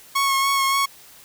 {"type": "tone with vibrato", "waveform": "sawtooth", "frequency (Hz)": 1096, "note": "C#6", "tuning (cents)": -20, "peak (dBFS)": -14, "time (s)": [0.15, 0.86], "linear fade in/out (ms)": 10, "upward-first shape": "sine", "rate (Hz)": 3.5, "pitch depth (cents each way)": 20, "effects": ["white hiss -47 dBFS RMS until 1.24 s"]}